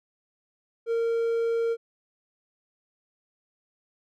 triangle tone, 461.1 Hz, A#4, 19 cents flat, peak -21 dBFS, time 0.86-1.77 s, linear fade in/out 50 ms, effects none

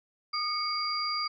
sine tone cluster, 1225 / 2215 / 4767 Hz, D#6 / C#7 / D8, -27 / -2 / +25 cents, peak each -32 / -38 / -31 dBFS, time 0.33-1.28 s, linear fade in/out 10 ms, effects none

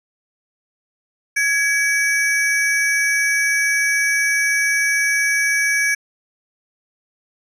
square ring-modulated tone, 1975.5 Hz, B6, in tune, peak -13 dBFS, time 1.36-5.95 s, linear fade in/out 10 ms, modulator 308 Hz, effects low-pass 12000 Hz 12 dB/octave

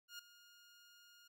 15% pulse tone with ADSR envelope, 1422 Hz, F6, 31 cents sharp, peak -40 dBFS, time 0.08-1.28 s, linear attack 110 ms, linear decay 5 ms, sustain -16 dB, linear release 8 ms, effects none

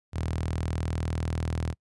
sawtooth tone with high-pass filter, 40.14 Hz, E1, 45 cents flat, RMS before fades -30 dBFS, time 0.12-1.75 s, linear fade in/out 50 ms, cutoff 90 Hz, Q 3.1, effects noise-tail reverb RT60 0.1 s tail -26 dB re dry + resampled to 24000 Hz

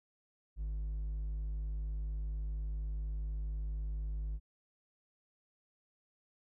sine tone with hard clipping, 52.1 Hz, G#1, 6 cents sharp, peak -36 dBFS, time 0.56-4.4 s, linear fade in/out 50 ms, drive 3 dB, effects none

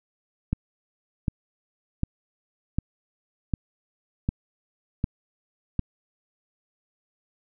click train, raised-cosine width 5 ms, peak -11 dBFS, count 8, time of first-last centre 0.53-5.793 s, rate 1.33 Hz, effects none

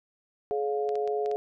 harmonic tone, 141.2 Hz, C#3, 32 cents sharp, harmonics 3 / 4 / 5, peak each -27 / -38 / -32 dBFS, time 0.51-1.36 s, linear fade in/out 0 ms
clicks, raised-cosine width 0.2 ms, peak -28 dBFS, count 5, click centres 0.891 / 0.955 / 1.076 / 1.26 / 1.314 s
effects none

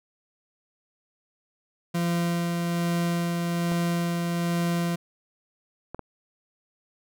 40% pulse tone with tremolo, 171.5 Hz, F3, 31 cents flat, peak -22 dBFS, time 1.94-4.96 s, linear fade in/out 10 ms, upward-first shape sine, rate 1.2 Hz, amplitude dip 25%
clicks, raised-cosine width 1 ms, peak -21 dBFS, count 3, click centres 3.719 / 5.946 / 5.993 s
effects none

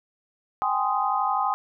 sine chord, Ab major seventh, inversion third, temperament just, 778.7 / 830.6 / 1038.3 / 1245.9 Hz, G5 / Ab5 / C6 / Eb6, -12 / 0 / -14 / +2 cents, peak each -27 dBFS, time 0.62-1.54 s, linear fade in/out 0 ms, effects none

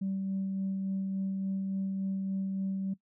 sine tone with tremolo, 192.9 Hz, G3, 28 cents flat, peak -28 dBFS, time 0.01-2.94 s, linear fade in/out 10 ms, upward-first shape sine, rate 3.5 Hz, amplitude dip 25%, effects noise-tail reverb RT60 0.1 s tail -19 dB re dry + tanh soft clip ceiling -26 dBFS

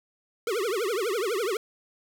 square tone with vibrato, 422.4 Hz, G#4, 29 cents sharp, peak -26 dBFS, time 0.47-1.57 s, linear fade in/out 2 ms, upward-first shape triangle, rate 12 Hz, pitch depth 300 cents each way, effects none

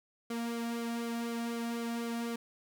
sawtooth tone with flanger, 233.4 Hz, A#3, 2 cents sharp, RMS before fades -36 dBFS, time 0.3-2.36 s, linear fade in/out 5 ms, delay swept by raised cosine 1.1 to 2 ms, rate 4 Hz, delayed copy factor -0.65, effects none

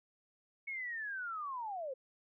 sine linear sweep, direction down, 2217 to 500 Hz, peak -38 dBFS, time 0.67-1.94 s, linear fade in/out 10 ms, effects none

